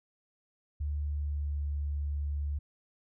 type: tone with pitch glide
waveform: sine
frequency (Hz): 73.42 to 72.45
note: D2 to D2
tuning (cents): 0 to -23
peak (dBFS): -30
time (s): 0.8-2.59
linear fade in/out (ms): 10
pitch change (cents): -23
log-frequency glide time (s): 1.01-1.63
effects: none